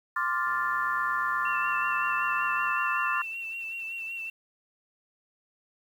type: chord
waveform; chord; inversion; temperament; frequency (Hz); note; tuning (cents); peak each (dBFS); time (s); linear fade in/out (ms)
sine; D minor seventh; third; equal; 1046.5 / 1174.7 / 1396.9 / 1760; C6 / D6 / F6 / A6; 0 / 0 / 0 / 0; -31; 0.16-3.22; 5
type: click train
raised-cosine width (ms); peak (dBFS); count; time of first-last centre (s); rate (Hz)
0.5; -36; 204; 0.47-2.711; 90.6
type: tone with vibrato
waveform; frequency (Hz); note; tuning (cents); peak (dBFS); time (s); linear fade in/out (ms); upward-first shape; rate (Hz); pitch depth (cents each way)
sine; 2700; E7; +41; -33; 1.45-4.3; 5; sine; 5.3; 32
effects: 9-bit